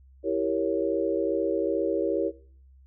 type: chord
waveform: sine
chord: E diminished seventh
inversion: none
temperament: equal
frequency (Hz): 329.6 / 392 / 466.2 / 554.4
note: E4 / G4 / Bb4 / Db5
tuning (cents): 0 / 0 / 0 / 0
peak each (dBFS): -29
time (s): 0.23-2.32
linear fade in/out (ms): 50
effects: noise-tail reverb RT60 0.5 s tail -19 dB re dry + added 66 Hz sine -51 dBFS peak until 2.86 s